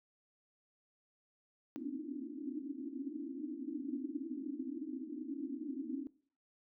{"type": "band-pass noise", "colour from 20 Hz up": "white", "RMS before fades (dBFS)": -42, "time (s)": [1.76, 6.07], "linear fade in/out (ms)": 0, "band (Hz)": [250, 320], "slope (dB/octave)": 96, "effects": ["noise-tail reverb RT60 0.5 s tail -21 dB re dry"]}